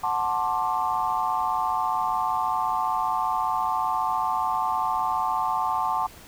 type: chord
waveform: sine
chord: D dominant seventh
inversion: first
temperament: equal with one note detuned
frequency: 740 / 880 / 1059.9 / 1174.7 Hz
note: F#5 / A5 / C6 / D6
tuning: 0 / 0 / +22 / 0 cents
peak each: -29 / -26 / -28 / -30 dBFS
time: 0.03-6.07 s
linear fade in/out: 10 ms
effects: pink hiss -47 dBFS RMS until 6.27 s